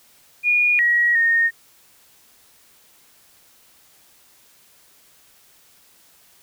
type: tone with pitch steps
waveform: sine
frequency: 2441 / 1906 / 1845 Hz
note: D#7 / A#6 / A#6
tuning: -34 / +38 / -18 cents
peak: -14 dBFS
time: 0.43-1.51 s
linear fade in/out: 50 ms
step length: 360 ms
effects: white hiss -54 dBFS RMS until 6.42 s